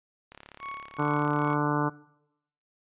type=click train; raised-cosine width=0.3 ms; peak=-29 dBFS; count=44; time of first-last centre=0.32-1.531 s; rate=35.5 Hz
type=tone with tremolo; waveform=35% pulse; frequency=1108.7 Hz; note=C#6; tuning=in tune; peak=-32 dBFS; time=0.59-1.57 s; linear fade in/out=50 ms; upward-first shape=triangle; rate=2.4 Hz; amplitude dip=90%
type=harmonic tone; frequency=147.6 Hz; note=D3; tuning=9 cents sharp; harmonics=1 / 2 / 3 / 4 / 5 / 6 / 7 / 8 / 9 / 10; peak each=-30 / -29 / -33 / -37 / -38 / -33 / -34 / -34 / -40 / -36 dBFS; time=0.98-1.9 s; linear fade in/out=20 ms
effects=noise-tail reverb RT60 0.8 s tail -20 dB re dry + resampled to 8000 Hz